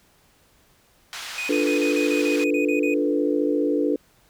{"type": "band-pass noise", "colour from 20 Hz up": "white", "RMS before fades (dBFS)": -35, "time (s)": [1.13, 2.44], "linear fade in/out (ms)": 0, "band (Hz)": [920, 4500], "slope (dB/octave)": 12}
{"type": "tone bursts", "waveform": "triangle", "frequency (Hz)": 2489, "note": "D#7", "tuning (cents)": 0, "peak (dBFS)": -25, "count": 11, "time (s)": [1.38, 2.94], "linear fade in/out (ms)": 2, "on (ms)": 110, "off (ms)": 35}
{"type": "chord", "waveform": "sine", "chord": "B half-diminished seventh", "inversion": "first", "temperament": "equal", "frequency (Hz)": [293.7, 349.2, 440, 493.9], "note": ["D4", "F4", "A4", "B4"], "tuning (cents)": [0, 0, 0, 0], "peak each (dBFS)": [-22, -27, -25, -26], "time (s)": [1.49, 3.96], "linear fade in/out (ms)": 5}
{"effects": ["pink hiss -59 dBFS RMS until 4.29 s"]}